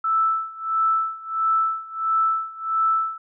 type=tone with tremolo; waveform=sine; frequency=1318.5 Hz; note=E6; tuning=in tune; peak=-16 dBFS; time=0.04-3.18 s; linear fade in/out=5 ms; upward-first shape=sine; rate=1.5 Hz; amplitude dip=90%; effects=none